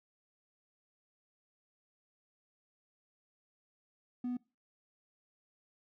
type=tone; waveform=triangle; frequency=246.9 Hz; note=B3; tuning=in tune; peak=-31 dBFS; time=4.24-4.37 s; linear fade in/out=5 ms; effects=noise-tail reverb RT60 0.3 s tail -24 dB re dry + tanh soft clip ceiling -28 dBFS